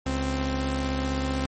sawtooth tone pair together, 69.3 / 261.6 Hz, C#2 / C4, 0 / 0 cents, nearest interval octave + major seventh, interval 2300 cents, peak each -24 dBFS, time 0.06-1.46 s, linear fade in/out 5 ms, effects MP3 32 kbps

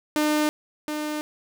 sawtooth tone pair in turn, 302.2 / 302.2 Hz, D4 / D4, +50 / +50 cents, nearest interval unison, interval 0 cents, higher neither, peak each -16 / -23 dBFS, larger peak first, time 0.16-0.49 / 0.88-1.21 s, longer neither, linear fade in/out 0 ms, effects none

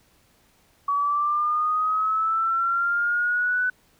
sine linear sweep, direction up, 1130 to 1500 Hz, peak -20 dBFS, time 0.88-3.7 s, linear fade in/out 5 ms, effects pink hiss -61 dBFS RMS until 3.99 s

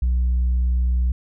sine tone, 61.74 Hz, B1, in tune, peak -14 dBFS, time 0.02-1.12 s, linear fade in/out 5 ms, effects tanh soft clip ceiling -15 dBFS

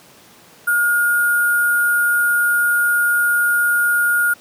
sine tone with sample-and-hold, 1427 Hz, F6, 37 cents sharp, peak -13 dBFS, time 0.67-4.34 s, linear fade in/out 10 ms, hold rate 11025 Hz, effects pink hiss -46 dBFS RMS until 4.4 s + high-pass 150 Hz 12 dB/octave

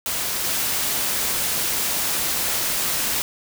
white noise with level steps, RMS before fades -25 / -23 dBFS, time 0.06-3.22 s, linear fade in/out 0 ms, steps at 0.44 s, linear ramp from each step 2 ms, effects none

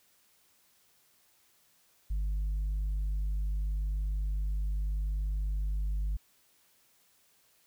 sine tone, 50.4 Hz, G1, 49 cents sharp, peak -26 dBFS, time 2.1-6.17 s, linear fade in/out 10 ms, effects tanh soft clip ceiling -28 dBFS + white hiss -67 dBFS RMS until 7.66 s

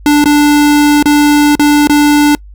square tone with dropouts, 293.8 Hz, D4, 1 cent sharp, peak -5 dBFS, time 0.06-2.35 s, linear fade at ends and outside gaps 1 ms, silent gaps 0.241-0.257 / 1.026-1.057 / 1.553-1.595 / 1.872-1.896 s, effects noise-tail reverb RT60 0.1 s tail -25 dB re dry + added 50 Hz sine -30 dBFS peak until 2.54 s

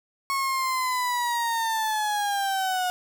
35% pulse linear sweep, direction down, 1100 to 723 Hz, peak -22 dBFS, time 0.3-2.9 s, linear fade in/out 0 ms, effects none

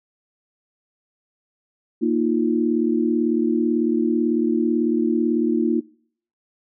sine chord, Bb suspended fourth, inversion none, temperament equal, 233.1 / 311.1 / 349.2 Hz, Bb3 / Eb4 / F4, 0 / 0 / 0 cents, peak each -21 / -22 / -22 dBFS, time 2.01-5.81 s, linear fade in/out 20 ms, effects noise-tail reverb RT60 0.6 s tail -24 dB re dry

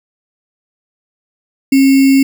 sine tone with sample-and-hold, 270.5 Hz, C#4, 42 cents flat, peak -5 dBFS, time 1.72-2.23 s, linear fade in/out 5 ms, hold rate 2450 Hz, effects none

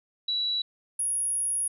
sine tone pair in turn, 3924 / 10440 Hz, B7 / E9, -12 / -18 cents, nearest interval octave + perfect fourth, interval 1694 cents, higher second, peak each -25 dBFS, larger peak neither, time 0.28-0.62 / 0.99-1.68 s, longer second, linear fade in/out 5 ms, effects none

